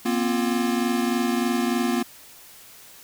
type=chord; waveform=square; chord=Bb suspended second; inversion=none; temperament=equal with one note detuned; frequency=238.3 / 261.6 / 349.2 Hz; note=Bb3 / C4 / F4; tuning=+38 / 0 / 0 cents; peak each=-24 / -28 / -28 dBFS; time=0.05-2.03 s; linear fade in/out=10 ms; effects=white hiss -47 dBFS RMS until 3.03 s